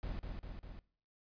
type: noise with echo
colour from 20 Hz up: brown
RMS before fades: -40 dBFS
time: 0.03-0.19 s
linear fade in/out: 0 ms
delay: 200 ms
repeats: 3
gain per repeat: -3 dB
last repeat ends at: 0.79 s
effects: noise-tail reverb RT60 0.5 s tail -21 dB re dry + resampled to 11025 Hz